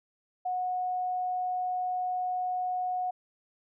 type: tone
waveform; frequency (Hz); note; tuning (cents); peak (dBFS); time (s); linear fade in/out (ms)
sine; 731; F#5; -21; -28; 0.45-3.11; 10
effects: none